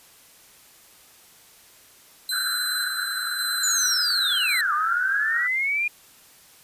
sawtooth tone with tremolo, 4055 Hz, B7, 45 cents sharp, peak -22 dBFS, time 2.29-4.61 s, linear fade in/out 2 ms, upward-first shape square, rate 0.91 Hz, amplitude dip 35%
pink band-pass noise, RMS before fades -30 dBFS, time 2.31-5.48 s, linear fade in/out 20 ms, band 1400 to 1600 Hz, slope 96 dB/octave
sine linear two-way sweep, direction down then up, 7150 to 1170 to 2442 Hz, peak -21 dBFS, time 3.63-5.88 s, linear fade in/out 5 ms, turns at 4.73 s
effects white hiss -52 dBFS RMS until 6.63 s + resampled to 32000 Hz

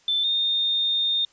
sine tone pair in turn, 3534 / 3650 Hz, A7 / A#7, +7 / -37 cents, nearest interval minor second, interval 56 cents, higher second, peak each -20 dBFS, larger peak neither, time 0.08-0.24 / 0.24-1.25 s, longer second, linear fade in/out 2 ms, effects white hiss -59 dBFS RMS until 1.32 s + resampled to 16000 Hz

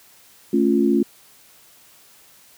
sine chord, A augmented, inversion none, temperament equal, 220 / 277.2 / 349.2 Hz, A3 / C#4 / E#4, 0 / 0 / 0 cents, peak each -19 dBFS, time 0.53-1.03 s, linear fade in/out 5 ms, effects white hiss -51 dBFS RMS until 2.57 s + high-pass 60 Hz 12 dB/octave

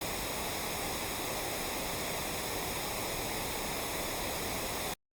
pink noise with comb filter, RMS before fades -36 dBFS, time 0.01-4.94 s, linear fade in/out 5 ms, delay 0.67 ms, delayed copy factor -0.55, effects Opus 48 kbps

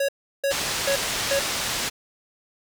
square tone bursts, 554.4 Hz, C#5, in tune, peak -21 dBFS, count 4, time 0-1.394 s, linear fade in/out 5 ms, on 86 ms, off 350 ms
white low-pass noise, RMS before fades -27 dBFS, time 0.5-1.9 s, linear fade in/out 20 ms, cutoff 6500 Hz, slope 12 dB/octave
effects none

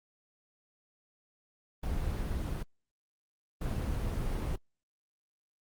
brown noise bursts at uneven times, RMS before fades -33 dBFS, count 2, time 1.83-2.63 / 3.61-4.56 s, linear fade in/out 5 ms, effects Opus 24 kbps

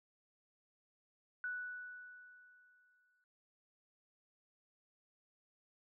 sine tone with exponential decay, 1480 Hz, F#6, in tune, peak -37 dBFS, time 1.44-3.24 s, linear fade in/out 1 ms, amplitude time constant 390 ms, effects none

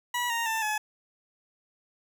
20% pulse tone with pitch steps, 971 / 929.8 / 890.4 / 852.7 Hz, B5 / A#5 / A5 / G#5, -30 / -5 / +20 / +45 cents, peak -22 dBFS, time 0.14-0.78 s, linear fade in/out 5 ms, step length 160 ms, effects none

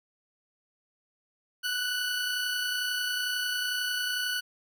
20% pulse tone pair together, 1480 / 1511.1 Hz, F#6 / F#6, 0 / +36 cents, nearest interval unison, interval 36 cents, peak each -24 / -33 dBFS, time 1.63-4.41 s, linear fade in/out 20 ms, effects none

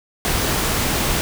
pink noise, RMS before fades -20 dBFS, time 0.25-1.21 s, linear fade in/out 0 ms, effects none

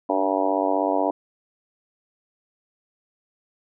harmonic tone with a mistuned harmonic, 96.1 Hz, G2, 34 cents flat, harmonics 3 / 4 / 5 / 6 / 7 / 8 / 9 / 10, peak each -26 / -31 / -29 / -27 / -25 / -29 / -30 / -29 dBFS, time 0.09-1.11 s, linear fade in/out 5 ms, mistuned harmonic 3, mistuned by +20 cents, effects none

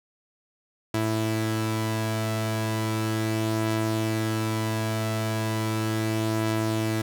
sawtooth tone pair together, 110.12 / 330 Hz, A2 / E4, +2 / +2 cents, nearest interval octave + perfect fifth, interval 1900 cents, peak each -22 / -25 dBFS, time 0.94-7.02 s, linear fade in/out 5 ms, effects none

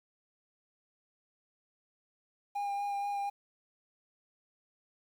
triangle tone with vibrato, 807 Hz, G#5, 50 cents flat, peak -30 dBFS, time 2.55-3.3 s, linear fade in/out 10 ms, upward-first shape sine, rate 4.2 Hz, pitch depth 14 cents each way, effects 10-bit

